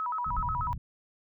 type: tone with vibrato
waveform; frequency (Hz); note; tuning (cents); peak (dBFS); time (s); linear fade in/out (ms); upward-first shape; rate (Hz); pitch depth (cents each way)
sine; 1118; C#6; +14; -29; 0-0.73; 0; square; 8.2; 240
type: low-pass noise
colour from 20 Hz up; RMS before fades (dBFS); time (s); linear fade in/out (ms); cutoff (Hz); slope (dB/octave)
pink; -35; 0.26-0.78; 5; 150; 24
effects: none